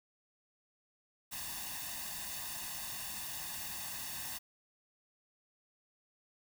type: noise with comb filter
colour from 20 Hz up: white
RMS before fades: -42 dBFS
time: 1.31-4.39 s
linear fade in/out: 20 ms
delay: 1.1 ms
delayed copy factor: +0.75
effects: none